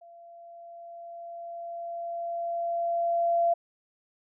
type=tone with level ramp; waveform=sine; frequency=683 Hz; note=F5; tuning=39 cents flat; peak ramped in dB=-48 to -20 dBFS; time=0.01-3.54 s; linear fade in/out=10 ms; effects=none